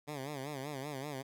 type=tone with vibrato; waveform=10% pulse; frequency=140.7 Hz; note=C#3; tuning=26 cents sharp; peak=-31 dBFS; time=0.07-1.23 s; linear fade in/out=20 ms; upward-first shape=sine; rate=5.2 Hz; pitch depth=130 cents each way; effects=none